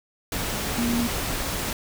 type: tone in noise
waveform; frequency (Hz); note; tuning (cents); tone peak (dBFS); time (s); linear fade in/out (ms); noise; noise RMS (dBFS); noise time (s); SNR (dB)
sine; 236.9; A#3; +28; -22; 0.78-1.07; 2; pink; -28; 0.32-1.73; +3
effects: none